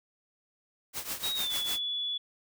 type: noise with tremolo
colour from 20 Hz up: white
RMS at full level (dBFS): -33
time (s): 0.93-1.8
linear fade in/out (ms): 50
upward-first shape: triangle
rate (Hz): 6.7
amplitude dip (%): 85
type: tone with pitch glide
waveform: sine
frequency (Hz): 3800 to 3425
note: A#7 to A7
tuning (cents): +33 to -47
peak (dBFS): -30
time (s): 1.23-2.18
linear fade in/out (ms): 10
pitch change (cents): -180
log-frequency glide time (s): 1.35-1.53
effects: none